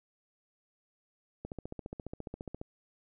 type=click train; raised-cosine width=2 ms; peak=-26 dBFS; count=18; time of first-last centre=1.45-2.614 s; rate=14.6 Hz; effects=none